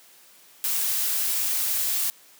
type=noise; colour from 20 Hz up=blue; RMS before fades=-25 dBFS; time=0.64-2.1 s; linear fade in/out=0 ms; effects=white hiss -53 dBFS RMS until 2.39 s + high-pass 200 Hz 12 dB/octave